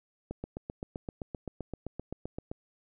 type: click train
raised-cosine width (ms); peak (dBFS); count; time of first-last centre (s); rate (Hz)
2; -23; 18; 0.31-2.515; 7.71
effects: none